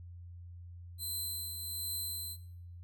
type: tone with tremolo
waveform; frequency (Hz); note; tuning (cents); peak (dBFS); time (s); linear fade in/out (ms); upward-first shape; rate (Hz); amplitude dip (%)
5% pulse; 4075; C8; -47; -29; 0.98-2.37; 50; triangle; 1.3; 50
effects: noise-tail reverb RT60 0.7 s tail -18 dB re dry + added 87 Hz sine -46 dBFS peak until 2.83 s